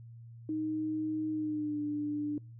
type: tone with pitch glide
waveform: sine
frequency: 311.1 to 295.9 Hz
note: D#4 to D4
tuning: 0 to +13 cents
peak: -31 dBFS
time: 0.49-2.38 s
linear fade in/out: 2 ms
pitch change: -87 cents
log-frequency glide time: 1.31-1.8 s
effects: noise-tail reverb RT60 0.3 s tail -25 dB re dry + added 116 Hz sine -47 dBFS peak until 2.59 s